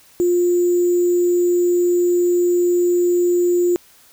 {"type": "tone with sample-and-hold", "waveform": "sine", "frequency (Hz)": 352.2, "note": "F4", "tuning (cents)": 15, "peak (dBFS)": -13, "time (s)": [0.2, 3.76], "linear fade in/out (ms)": 0, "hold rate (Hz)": 7350, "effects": ["white hiss -50 dBFS RMS until 4.12 s"]}